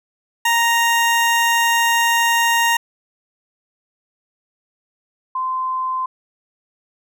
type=tone pair in turn; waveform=20% pulse / sine; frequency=932.3 / 1035 Hz; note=A#5 / C6; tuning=0 / -19 cents; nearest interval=major second; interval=181 cents; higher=second; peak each=-9 / -19 dBFS; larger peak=first; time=0.45-2.77 / 5.35-6.06 s; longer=first; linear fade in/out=5 ms; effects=none